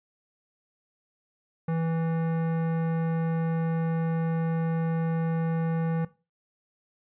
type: tone with hard clipping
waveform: sine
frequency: 164 Hz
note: E3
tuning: 9 cents flat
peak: -27 dBFS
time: 1.68-6.05 s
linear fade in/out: 5 ms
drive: 16 dB
effects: noise-tail reverb RT60 0.3 s tail -18 dB re dry + resampled to 8000 Hz